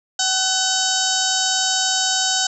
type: harmonic tone with a mistuned harmonic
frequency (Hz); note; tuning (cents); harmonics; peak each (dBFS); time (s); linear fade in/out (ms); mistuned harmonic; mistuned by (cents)
759; F#5; +44; 1 / 2 / 4 / 5 / 6 / 7 / 8 / 9 / 10; -26 / -26 / -26 / -26 / -26 / -26 / -26 / -26 / -26; 0.19-2.47; 5; 2; -20
effects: none